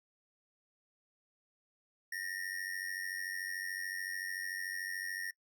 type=ring-modulated tone; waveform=square; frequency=1850 Hz; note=A#6; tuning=14 cents flat; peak=-36 dBFS; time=2.12-5.31 s; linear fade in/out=5 ms; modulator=46.8 Hz; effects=noise-tail reverb RT60 0.1 s tail -23 dB re dry

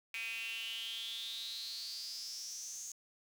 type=tone with high-pass filter sweep; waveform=sawtooth; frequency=227.1 Hz; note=A#3; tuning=45 cents flat; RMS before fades=-43 dBFS; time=0.14-2.92 s; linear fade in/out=2 ms; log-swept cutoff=2400 to 6600 Hz; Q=9.8; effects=10-bit

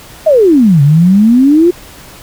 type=exponential two-way sweep; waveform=sine; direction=down then up; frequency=663 to 137.5 to 361.4 Hz; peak=-3 dBFS; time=0.26-1.71 s; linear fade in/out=10 ms; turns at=0.82 s; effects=pink hiss -34 dBFS RMS until 2.22 s

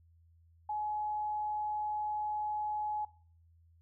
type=tone; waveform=sine; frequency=845 Hz; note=G#5; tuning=30 cents sharp; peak=-33 dBFS; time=0.69-3.05 s; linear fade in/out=5 ms; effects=noise-tail reverb RT60 0.5 s tail -20 dB re dry + added 83 Hz sine -61 dBFS peak until 3.81 s

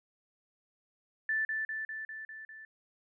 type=tone with echo; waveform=sine; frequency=1760 Hz; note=A6; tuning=in tune; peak=-28 dBFS; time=1.29-1.45 s; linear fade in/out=2 ms; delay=200 ms; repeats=6; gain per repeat=-3 dB; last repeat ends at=2.65 s; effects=none

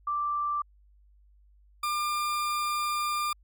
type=tone pair in turn; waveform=sine / 40% pulse; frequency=1174.7 / 1198 Hz; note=D6 / D6; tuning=0 / +34 cents; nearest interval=unison; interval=34 cents; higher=second; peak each=-26 dBFS; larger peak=neither; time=0.07-0.62 / 1.83-3.33 s; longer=second; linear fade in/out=5 ms; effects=added 50 Hz sine -56 dBFS peak until 3.43 s + MP3 96 kbps

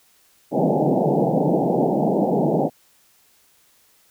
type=band-pass noise; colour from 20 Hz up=pink; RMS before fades=-19 dBFS; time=0.51-2.7 s; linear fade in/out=50 ms; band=140 to 850 Hz; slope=96 dB/octave; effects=white hiss -58 dBFS RMS until 4.1 s

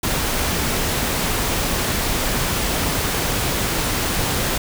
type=noise; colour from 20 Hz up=pink; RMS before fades=-21 dBFS; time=0.03-4.58 s; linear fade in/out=5 ms; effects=none

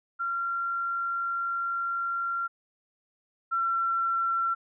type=tone pair in turn; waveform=sine; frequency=1376 / 1356.3 Hz; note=F6 / E6; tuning=-26 / +49 cents; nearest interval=unison; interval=25 cents; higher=first; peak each=-27 / -24 dBFS; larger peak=second; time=0.19-2.48 / 3.51-4.55 s; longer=first; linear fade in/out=20 ms; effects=none

